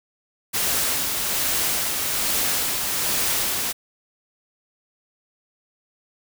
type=noise with tremolo; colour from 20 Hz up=white; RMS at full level=-22 dBFS; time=0.53-3.73 s; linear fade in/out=20 ms; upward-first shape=sine; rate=1.2 Hz; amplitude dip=30%; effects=none